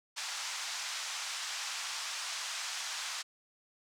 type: band-pass noise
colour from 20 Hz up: white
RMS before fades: -39 dBFS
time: 0.16-3.23 s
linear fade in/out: 20 ms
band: 820 to 7000 Hz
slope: 24 dB/octave
effects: none